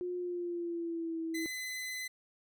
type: tone with pitch glide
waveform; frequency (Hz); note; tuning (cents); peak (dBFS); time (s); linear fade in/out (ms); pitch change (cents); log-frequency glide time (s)
sine; 357.8 to 326.2; F4 to E4; +42 to -18; -34; 0.01-1.46; 0; -160; 0.17-1.2
type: tone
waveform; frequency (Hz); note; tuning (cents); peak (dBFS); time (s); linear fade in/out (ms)
sawtooth; 2023; B6; +41; -34; 1.34-2.08; 10
effects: none